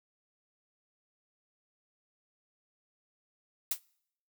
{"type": "noise with exponential decay", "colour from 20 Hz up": "blue", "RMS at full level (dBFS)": -25, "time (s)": [3.71, 3.8], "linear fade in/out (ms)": 5, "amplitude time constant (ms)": 19, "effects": ["noise-tail reverb RT60 0.7 s tail -25 dB re dry"]}